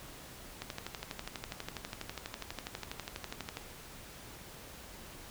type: click train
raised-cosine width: 0.2 ms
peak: -21 dBFS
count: 37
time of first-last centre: 0.62-3.571 s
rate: 12.2 Hz
effects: pink hiss -50 dBFS RMS until 5.3 s